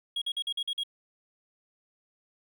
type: tone bursts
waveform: triangle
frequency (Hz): 3299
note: G#7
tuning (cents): -12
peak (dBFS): -27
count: 7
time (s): 0.16-0.835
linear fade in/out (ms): 5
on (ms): 57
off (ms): 46
effects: none